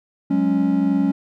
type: chord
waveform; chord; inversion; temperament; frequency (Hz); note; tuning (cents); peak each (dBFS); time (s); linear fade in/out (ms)
triangle; F# suspended second; none; equal; 185 / 207.7 / 277.2; F#3 / G#3 / C#4; 0 / 0 / 0; -20 / -20 / -16; 0.3-1.12; 10
effects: none